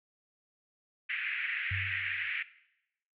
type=band-pass noise; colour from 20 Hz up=pink; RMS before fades=-35 dBFS; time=1.09-2.43 s; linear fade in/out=10 ms; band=1700 to 2600 Hz; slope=48 dB/octave
type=tone with exponential decay; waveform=sine; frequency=95.7 Hz; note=G2; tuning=41 cents flat; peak=-31 dBFS; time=1.71-2.31 s; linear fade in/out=5 ms; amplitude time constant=130 ms
effects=noise-tail reverb RT60 0.8 s tail -17 dB re dry